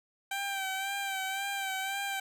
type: tone with vibrato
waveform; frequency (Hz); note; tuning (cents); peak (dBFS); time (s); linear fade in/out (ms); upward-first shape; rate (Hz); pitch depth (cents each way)
15% pulse; 780; G5; -9; -26; 0.31-2.2; 5; sine; 1.9; 39
effects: none